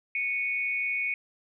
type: tone pair together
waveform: sine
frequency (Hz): 2217 / 2473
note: C#7 / D#7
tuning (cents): 0 / -11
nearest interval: major second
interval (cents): 189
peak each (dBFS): -28 / -31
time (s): 0.15-1.14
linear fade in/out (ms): 2
effects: none